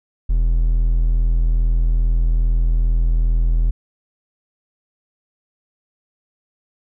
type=tone; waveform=triangle; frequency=41.2 Hz; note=E1; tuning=in tune; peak=-11 dBFS; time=0.29-3.71 s; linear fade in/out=10 ms; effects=none